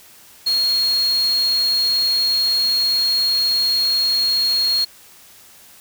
sine tone in noise, 4285 Hz, C8, 40 cents sharp, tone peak -15 dBFS, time 0.46-4.85 s, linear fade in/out 10 ms, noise white, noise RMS -32 dBFS, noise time 0.46-4.85 s, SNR +14 dB, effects white hiss -46 dBFS RMS until 5.8 s

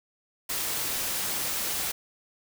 white noise, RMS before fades -30 dBFS, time 0.49-1.92 s, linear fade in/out 10 ms, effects none

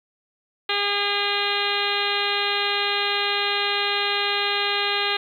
harmonic tone, 406.1 Hz, G#4, 39 cents flat, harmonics 1 / 2 / 3 / 4 / 5 / 6 / 7 / 8 / 9 / 10, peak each -30 / -30 / -30 / -30 / -30 / -30 / -30 / -30 / -30 / -30 dBFS, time 0.69-5.17 s, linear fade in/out 5 ms, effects 9-bit

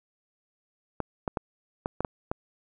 clicks, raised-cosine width 1 ms, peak -14 dBFS, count 7, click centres 1.003 / 1.278 / 1.372 / 1.859 / 2.006 / 2.048 / 2.315 s, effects none

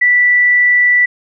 sine tone, 1967 Hz, B6, 7 cents flat, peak -7 dBFS, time 0.01-1.06 s, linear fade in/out 10 ms, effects none

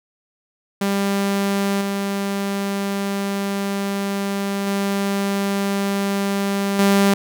sawtooth tone with level steps, 198.5 Hz, G3, 22 cents sharp, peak -14 / -17 / -15 / -9 dBFS, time 0.81-7.14 s, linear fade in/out 5 ms, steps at 1.81 / 4.67 / 6.79 s, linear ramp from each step 2 ms, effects none

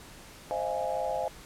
sine chord, F minor seventh, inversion second, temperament equal with one note detuned, 523.3 / 622.3 / 685.3 / 830.6 Hz, C5 / Eb5 / F5 / Ab5, 0 / 0 / -33 / 0 cents, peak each -34 dBFS, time 0.51-1.28 s, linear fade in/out 0 ms, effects pink hiss -49 dBFS RMS until 1.45 s + low-pass 12000 Hz 12 dB/octave

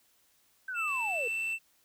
sine linear sweep, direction down, 1568 to 441.7 Hz, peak -34 dBFS, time 0.68-1.28 s, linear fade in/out 5 ms
triangle tone with pitch glide, 2654 to 2669 Hz, E7 to E7, +11 to +21 cents, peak -29 dBFS, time 0.74-1.59 s, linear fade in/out 50 ms, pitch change +10 cents, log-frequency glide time 1.06-1.37 s
click train, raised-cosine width 0.2 ms, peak -37 dBFS, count 57, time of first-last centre 0.88-1.525 s, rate 86.8 Hz
effects white hiss -68 dBFS RMS until 1.84 s

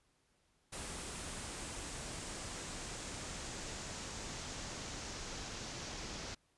pink noise with low-pass filter sweep, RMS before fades -45 dBFS, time 0.72-6.35 s, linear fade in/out 10 ms, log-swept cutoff 9200 to 5900 Hz, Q 2, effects pink hiss -75 dBFS RMS until 6.57 s + resampled to 24000 Hz

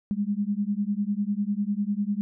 sine beating tone pair, 199.7 / 209.7 Hz, G3 / G#3, +32 / +17 cents, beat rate 10 Hz, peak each -27 dBFS, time 0.11-2.21 s, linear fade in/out 0 ms, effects none

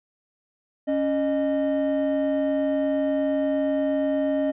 triangle tone pair together, 277.2 / 614.4 Hz, C#4 / D#5, 0 / -22 cents, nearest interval octave + major second, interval 1378 cents, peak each -21 dBFS, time 0.87-4.52 s, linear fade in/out 20 ms, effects tanh soft clip ceiling -13 dBFS + resampled to 8000 Hz

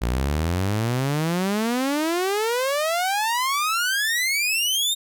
sawtooth exponential sweep, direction up, 56.4 to 3729 Hz, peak -17 dBFS, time 0.01-4.95 s, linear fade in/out 20 ms, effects none

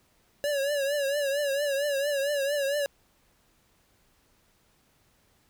square tone with vibrato, 566 Hz, C#5, 36 cents sharp, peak -26 dBFS, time 0.44-2.86 s, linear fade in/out 0 ms, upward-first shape triangle, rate 4.4 Hz, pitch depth 90 cents each way, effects pink hiss -66 dBFS RMS until 5.49 s

